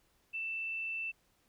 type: tone with frequency modulation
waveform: sine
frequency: 2662 Hz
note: E7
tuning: 16 cents sharp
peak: -35 dBFS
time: 0.33-1.12 s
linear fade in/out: 20 ms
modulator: 38.6 Hz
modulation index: 0.25
effects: pink hiss -72 dBFS RMS until 1.48 s